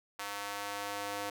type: tone with high-pass filter sweep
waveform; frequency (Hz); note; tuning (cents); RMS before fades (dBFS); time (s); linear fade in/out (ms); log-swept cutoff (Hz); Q
square; 101.6; G#2; -38; -39; 0.19-1.3; 5; 1000 to 550; 0.97
effects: none